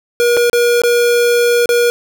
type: tone with dropouts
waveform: square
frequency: 478.4 Hz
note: A#4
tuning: 45 cents sharp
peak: -10 dBFS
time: 0.2-1.9 s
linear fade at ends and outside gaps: 0 ms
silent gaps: 0.368-0.372 / 0.498-0.531 / 0.818-0.836 / 1.658-1.691 s
effects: none